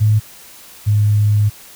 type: tone pair in turn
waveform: sine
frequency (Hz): 107.2 / 104.57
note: A2 / G#2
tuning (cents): -45 / +12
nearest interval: unison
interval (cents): 43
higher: first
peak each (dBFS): -9 / -10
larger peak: first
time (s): 0-0.2 / 0.86-1.5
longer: second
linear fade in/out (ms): 20
effects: white hiss -40 dBFS RMS until 1.75 s